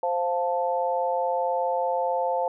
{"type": "chord", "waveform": "sine", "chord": "F major", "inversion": "second", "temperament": "equal", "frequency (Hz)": [523.3, 698.5, 880], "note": ["C5", "F5", "A5"], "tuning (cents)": [0, 0, 0], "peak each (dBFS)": [-26, -28, -27], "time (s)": [0.03, 2.48], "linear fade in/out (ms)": 2, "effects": []}